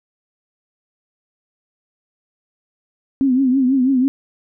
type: tone with vibrato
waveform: sine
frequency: 261.6 Hz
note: C4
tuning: in tune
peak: -12 dBFS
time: 3.21-4.08 s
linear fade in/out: 0 ms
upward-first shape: triangle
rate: 6.1 Hz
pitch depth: 110 cents each way
effects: none